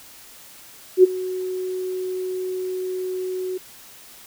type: tone with ADSR envelope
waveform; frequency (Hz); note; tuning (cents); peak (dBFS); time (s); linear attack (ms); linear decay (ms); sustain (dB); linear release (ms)
sine; 370; F#4; 0; -5; 0.97-3.58; 66; 19; -19; 10
effects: white hiss -45 dBFS RMS until 4.26 s